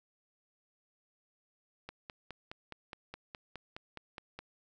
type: click train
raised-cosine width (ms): 0.3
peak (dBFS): -27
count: 13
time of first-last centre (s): 1.89-4.39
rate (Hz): 4.8
effects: none